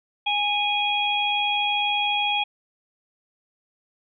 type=harmonic tone; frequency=826 Hz; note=G#5; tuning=10 cents flat; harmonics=1 / 3 / 4; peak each=-25 / -25 / -25 dBFS; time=0.26-2.44 s; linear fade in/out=10 ms; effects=none